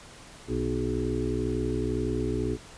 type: harmonic tone with a mistuned harmonic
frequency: 62 Hz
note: B1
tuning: 7 cents sharp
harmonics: 1 / 2 / 4 / 5 / 6 / 7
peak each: -33 / -33 / -33 / -33 / -33 / -33 dBFS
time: 0.47-2.58 s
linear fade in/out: 50 ms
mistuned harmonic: 7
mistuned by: -41 cents
effects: pink hiss -48 dBFS RMS until 2.77 s + resampled to 22050 Hz